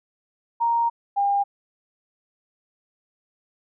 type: tone pair in turn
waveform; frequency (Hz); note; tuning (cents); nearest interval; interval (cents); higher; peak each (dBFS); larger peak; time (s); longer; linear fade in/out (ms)
sine; 933 / 803; A#5 / G5; +1 / +41; minor third; 260; first; -18; neither; 0.6-0.9 / 1.16-1.44; first; 20
effects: none